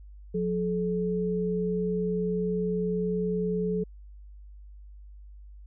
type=tone pair together; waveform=sine; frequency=179.85 / 430.1 Hz; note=F#3 / A4; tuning=-49 / -39 cents; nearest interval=octave + minor third; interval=1510 cents; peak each=-28 dBFS; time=0.34-3.84 s; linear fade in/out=10 ms; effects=added 50 Hz sine -44 dBFS peak until 5.66 s